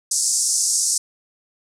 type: band-pass noise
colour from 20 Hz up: white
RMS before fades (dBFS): -20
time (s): 0.11-0.98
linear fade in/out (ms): 5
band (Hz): 5200 to 9400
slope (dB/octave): 48
effects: none